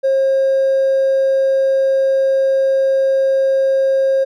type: tone with hard clipping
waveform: triangle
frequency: 537 Hz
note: C5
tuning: 45 cents sharp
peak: -11 dBFS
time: 0.03-4.25 s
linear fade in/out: 20 ms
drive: 2 dB
effects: none